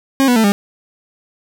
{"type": "tone with pitch steps", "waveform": "40% pulse", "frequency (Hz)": [270.6, 245.3, 222.3, 201.6], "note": ["C#4", "B3", "A3", "G3"], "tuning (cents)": [-42, -12, 18, 49], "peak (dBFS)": -9, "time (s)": [0.2, 0.52], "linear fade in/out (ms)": 0, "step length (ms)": 80, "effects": []}